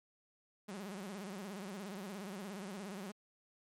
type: tone with vibrato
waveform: sawtooth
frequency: 196 Hz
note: G3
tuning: in tune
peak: -39 dBFS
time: 0.68-3.12 s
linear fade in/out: 10 ms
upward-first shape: sine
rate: 17 Hz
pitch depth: 140 cents each way
effects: MP3 64 kbps